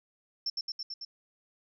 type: tone with echo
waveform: sine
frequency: 5370 Hz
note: E8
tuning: 31 cents sharp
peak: -28 dBFS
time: 0.46-0.5 s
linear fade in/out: 5 ms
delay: 110 ms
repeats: 5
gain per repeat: -2 dB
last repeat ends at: 1.05 s
effects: tanh soft clip ceiling -25 dBFS